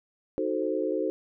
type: chord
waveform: sine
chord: D# diminished seventh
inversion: none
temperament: equal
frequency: 311.1 / 370 / 440 / 523.3 Hz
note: D#4 / F#4 / A4 / C5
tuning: 0 / 0 / 0 / 0 cents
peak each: -31 dBFS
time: 0.38-1.1 s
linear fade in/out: 0 ms
effects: none